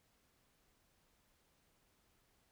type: silence
effects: pink hiss -75 dBFS RMS until 2.51 s